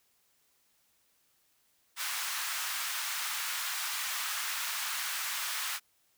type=high-pass noise; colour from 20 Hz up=pink; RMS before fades=-35 dBFS; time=1.96-5.8 s; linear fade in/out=50 ms; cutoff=1100 Hz; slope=24 dB/octave; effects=white hiss -71 dBFS RMS until 6.17 s